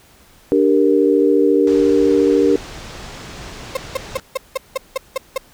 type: chord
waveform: sine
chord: G minor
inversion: second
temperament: equal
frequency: 293.7 / 392 / 466.2 Hz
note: D4 / G4 / Bb4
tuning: 0 / 0 / 0 cents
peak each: -15 dBFS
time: 0.52-2.56 s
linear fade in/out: 0 ms
type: low-pass noise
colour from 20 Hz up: pink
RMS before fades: -34 dBFS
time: 1.67-4.2 s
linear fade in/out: 2 ms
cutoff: 7100 Hz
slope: 24 dB/octave
type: tone bursts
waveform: 35% pulse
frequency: 530 Hz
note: C5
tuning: 22 cents sharp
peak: -15 dBFS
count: 9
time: 3.75-5.379 s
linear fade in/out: 5 ms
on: 21 ms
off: 180 ms
effects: pink hiss -49 dBFS RMS until 5.53 s